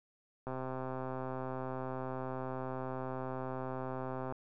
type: click train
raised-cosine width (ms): 1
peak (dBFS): -26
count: 502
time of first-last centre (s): 0.47-4.324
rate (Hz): 130
effects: none